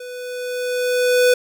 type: tone with level ramp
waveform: square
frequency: 496.5 Hz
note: B4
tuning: 9 cents sharp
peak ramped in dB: -32 to -11 dBFS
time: 0-1.34 s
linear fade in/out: 5 ms
effects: none